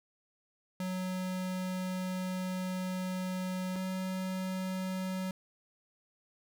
square tone pair in turn, 184.8 / 186.95 Hz, F#3 / F#3, -2 / +18 cents, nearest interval unison, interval 20 cents, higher second, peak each -34 / -34 dBFS, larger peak neither, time 0.8-3.76 / 3.76-5.31 s, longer first, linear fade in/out 2 ms, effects none

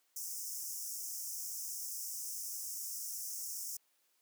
pink high-pass noise, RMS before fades -42 dBFS, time 0.16-3.77 s, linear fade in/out 5 ms, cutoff 5300 Hz, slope 96 dB/octave, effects white hiss -75 dBFS RMS until 4.21 s + high-pass 300 Hz 12 dB/octave

